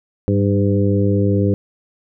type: harmonic tone with a mistuned harmonic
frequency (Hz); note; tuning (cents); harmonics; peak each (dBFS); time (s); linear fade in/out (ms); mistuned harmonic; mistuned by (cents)
100.7; G2; +47; 1 / 2 / 3 / 4 / 5; -16 / -19 / -21 / -22 / -23; 0.28-1.54; 0; 2; -45
effects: none